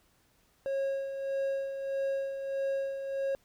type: tone with tremolo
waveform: triangle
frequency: 545 Hz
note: C#5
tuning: 29 cents flat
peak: -26 dBFS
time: 0.66-3.35 s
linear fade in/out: 0 ms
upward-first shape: sine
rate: 1.6 Hz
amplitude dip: 55%
effects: pink hiss -68 dBFS RMS until 3.44 s